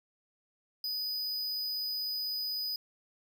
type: tone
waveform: square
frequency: 4978 Hz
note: D#8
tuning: in tune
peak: -33 dBFS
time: 0.84-2.76 s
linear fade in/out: 2 ms
effects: none